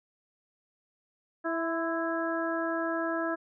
harmonic tone with a mistuned harmonic, 329.6 Hz, E4, in tune, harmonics 1 / 2 / 3 / 4 / 5, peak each -32 / -33 / -39 / -36 / -36 dBFS, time 1.44-3.36 s, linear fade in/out 20 ms, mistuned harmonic 3, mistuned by +37 cents, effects none

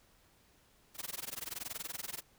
white noise with amplitude modulation, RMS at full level -39 dBFS, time 0.94-2.23 s, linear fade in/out 50 ms, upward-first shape sine, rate 21 Hz, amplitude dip 100%, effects pink hiss -67 dBFS RMS until 2.38 s

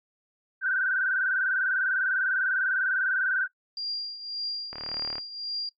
sine tone with vibrato, 1513 Hz, F#6, 38 cents sharp, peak -23 dBFS, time 0.61-3.48 s, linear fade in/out 50 ms, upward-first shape square, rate 20 Hz, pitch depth 54 cents each way
sine tone with tremolo, 4782 Hz, D8, 30 cents sharp, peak -28 dBFS, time 3.77-5.69 s, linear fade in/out 2 ms, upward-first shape triangle, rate 1.8 Hz, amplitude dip 75%
click train, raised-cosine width 0.5 ms, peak -24 dBFS, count 18, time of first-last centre 4.73-5.182 s, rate 37.6 Hz
effects noise-tail reverb RT60 0.1 s tail -19 dB re dry + AAC 64 kbps

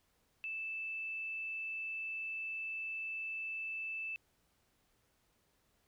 sine tone, 2637 Hz, E7, in tune, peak -38 dBFS, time 0.44-4.16 s, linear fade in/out 0 ms, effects pink hiss -75 dBFS RMS until 5.87 s

